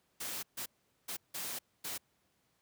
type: noise bursts at uneven times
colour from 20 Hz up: white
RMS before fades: -40 dBFS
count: 5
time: 0.2-0.43 / 0.57-0.66 / 1.08-1.17 / 1.34-1.59 / 1.84-1.98 s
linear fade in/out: 10 ms
effects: pink hiss -75 dBFS RMS until 2.61 s + high-pass 80 Hz 12 dB/octave